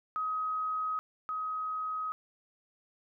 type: tone pair in turn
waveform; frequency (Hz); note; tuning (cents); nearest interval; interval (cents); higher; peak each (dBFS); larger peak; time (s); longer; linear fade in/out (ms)
sine; 1264 / 1264; D#6 / D#6; +27 / +27; unison; 0; neither; -30 / -32; first; 0.16-0.99 / 1.29-2.12; neither; 0
effects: none